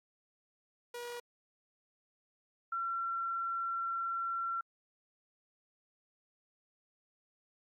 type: tone pair in turn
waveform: sawtooth / sine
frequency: 480.6 / 1359.3 Hz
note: B4 / F6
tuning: -47 / -47 cents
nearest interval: octave + tritone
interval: 1800 cents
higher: second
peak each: -37 / -33 dBFS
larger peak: second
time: 0.94-1.2 / 2.72-4.61 s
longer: second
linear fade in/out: 5 ms
effects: AAC 64 kbps